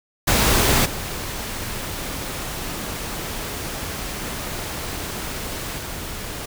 pink noise with level steps, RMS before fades -17 / -29 / -31 dBFS, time 0.27-6.46 s, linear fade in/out 10 ms, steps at 0.85 / 5.78 s, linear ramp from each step 10 ms, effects none

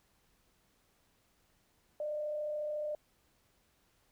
sine tone with frequency modulation, 601 Hz, D5, 40 cents sharp, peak -34 dBFS, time 2-2.95 s, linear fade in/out 2 ms, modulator 34 Hz, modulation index 0.33, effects pink hiss -72 dBFS RMS until 4.11 s

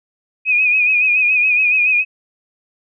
sine tone with vibrato, 2489 Hz, D#7, in tune, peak -11 dBFS, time 0.45-2.05 s, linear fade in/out 50 ms, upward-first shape sine, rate 7.1 Hz, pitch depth 53 cents each way, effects none

